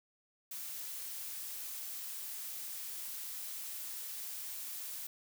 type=noise; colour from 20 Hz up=blue; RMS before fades=-43 dBFS; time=0.51-5.07 s; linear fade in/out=5 ms; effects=none